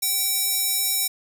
square tone with high-pass filter, 771 Hz, G5, 29 cents flat, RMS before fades -23 dBFS, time 0.02-1.08 s, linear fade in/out 10 ms, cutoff 6800 Hz, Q 0.64, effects none

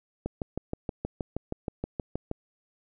click train, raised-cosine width 2 ms, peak -17 dBFS, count 14, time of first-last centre 0.26-2.314 s, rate 6.33 Hz, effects none

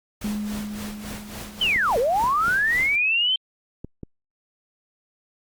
pink noise with tremolo, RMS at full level -35 dBFS, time 0.21-2.96 s, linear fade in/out 5 ms, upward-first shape sine, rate 3.6 Hz, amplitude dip 65%
sine tone with exponential decay, 209.4 Hz, G#3, 15 cents sharp, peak -23 dBFS, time 0.24-3.1 s, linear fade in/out 5 ms, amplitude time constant 620 ms
sine linear two-way sweep, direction down then up, 3136 to 440 to 3136 Hz, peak -18 dBFS, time 1.61-3.36 s, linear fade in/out 5 ms, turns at 1.98 s
clicks, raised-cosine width 3 ms, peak -21 dBFS, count 6, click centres 1.761 / 1.961 / 2.24 / 2.482 / 3.846 / 4.033 s
effects Opus 48 kbps

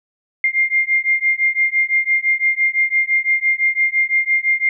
sine beating tone pair, 2108 / 2113.9 Hz, C7 / C7, +12 / +17 cents, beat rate 5.9 Hz, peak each -17 dBFS, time 0.44-4.69 s, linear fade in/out 2 ms, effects none

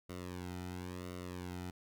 sawtooth tone with flanger, 89.9 Hz, F#2, 49 cents flat, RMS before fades -44 dBFS, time 0.09-1.71 s, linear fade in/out 10 ms, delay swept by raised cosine 1.2 to 1.82 ms, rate 0.96 Hz, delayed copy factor -0.85, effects none

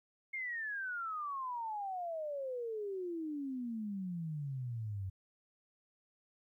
sine exponential sweep, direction down, 2159 to 92.5 Hz, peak -37 dBFS, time 0.33-5.1 s, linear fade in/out 10 ms, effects 13-bit

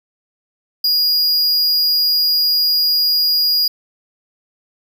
square tone, 4869 Hz, D#8, 38 cents flat, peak -13 dBFS, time 0.84-3.68 s, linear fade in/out 5 ms, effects none

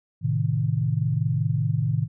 sine chord, A diminished, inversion none, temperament equal, 110 / 130.81 / 155.56 Hz, A2 / C3 / Eb3, 0 / 0 / 0 cents, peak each -25 dBFS, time 0.21-2.08 s, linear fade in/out 50 ms, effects none

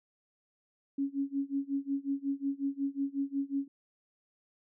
sine tone with tremolo, 277.2 Hz, C#4, in tune, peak -27 dBFS, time 0.98-3.68 s, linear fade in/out 5 ms, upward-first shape sine, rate 5.5 Hz, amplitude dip 95%, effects none

